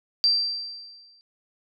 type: tone with exponential decay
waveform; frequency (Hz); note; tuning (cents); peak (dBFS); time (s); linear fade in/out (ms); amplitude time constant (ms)
sine; 4698; D8; 0; -15; 0.24-1.21; 0; 210
effects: none